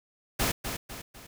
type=noise with echo; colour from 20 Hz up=pink; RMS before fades=-27 dBFS; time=0.39-0.52 s; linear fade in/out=10 ms; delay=250 ms; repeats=3; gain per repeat=-7 dB; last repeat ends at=1.27 s; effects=none